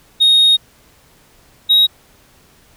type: tone pair in turn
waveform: sine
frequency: 3729 / 3799 Hz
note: A#7 / A#7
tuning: 0 / +32 cents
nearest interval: unison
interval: 32 cents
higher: second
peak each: -5 dBFS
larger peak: neither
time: 0.2-0.57 / 1.69-1.87 s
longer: first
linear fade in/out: 20 ms
effects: tanh soft clip ceiling -6 dBFS + pink hiss -50 dBFS RMS until 2.76 s